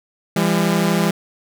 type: tone pair together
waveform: sawtooth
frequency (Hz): 169.02 / 201.5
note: E3 / G3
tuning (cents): +44 / +48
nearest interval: minor third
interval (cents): 304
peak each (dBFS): -14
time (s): 0.36-1.11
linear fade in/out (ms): 5
effects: none